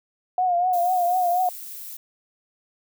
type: tone with vibrato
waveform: sine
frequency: 717 Hz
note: F5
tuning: 45 cents sharp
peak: -18 dBFS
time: 0.38-1.49 s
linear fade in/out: 2 ms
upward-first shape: triangle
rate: 4.1 Hz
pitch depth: 74 cents each way
type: noise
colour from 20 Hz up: violet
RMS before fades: -37 dBFS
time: 0.73-1.97 s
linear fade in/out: 5 ms
effects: none